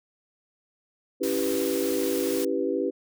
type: chord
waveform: sine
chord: C# half-diminished seventh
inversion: none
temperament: equal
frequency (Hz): 277.2 / 329.6 / 392 / 493.9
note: C#4 / E4 / G4 / B4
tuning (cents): 0 / 0 / 0 / 0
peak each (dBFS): -30 / -30 / -28 / -29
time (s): 1.2-2.91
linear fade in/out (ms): 20
type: noise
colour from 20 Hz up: white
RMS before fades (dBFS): -35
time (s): 1.23-2.45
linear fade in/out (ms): 5
effects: none